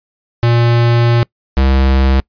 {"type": "tone pair in turn", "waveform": "square", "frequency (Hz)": [118.3, 66.52], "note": ["A#2", "C2"], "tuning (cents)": [26, 29], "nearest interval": "minor seventh", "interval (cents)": 997, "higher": "first", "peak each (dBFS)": -9, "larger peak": "neither", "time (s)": [[0.43, 1.23], [1.57, 2.2]], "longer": "first", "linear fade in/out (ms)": 0, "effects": ["noise-tail reverb RT60 0.1 s tail -25 dB re dry", "resampled to 11025 Hz"]}